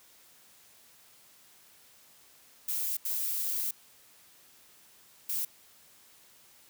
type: noise bursts at uneven times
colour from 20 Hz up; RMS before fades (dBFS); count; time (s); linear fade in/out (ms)
violet; -32; 3; 2.68-2.97 / 3.05-3.71 / 5.29-5.45; 5
effects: white hiss -59 dBFS RMS until 6.69 s + high-pass 60 Hz 12 dB/octave